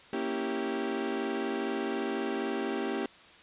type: chord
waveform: 35% pulse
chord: A# diminished seventh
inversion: none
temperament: equal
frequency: 233.1 / 277.2 / 329.6 / 392 Hz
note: A#3 / C#4 / E4 / G4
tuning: 0 / 0 / 0 / 0 cents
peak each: -35 / -35 / -36 / -32 dBFS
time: 0.13-3.06 s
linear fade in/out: 2 ms
effects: white hiss -54 dBFS RMS until 3.42 s + resampled to 8000 Hz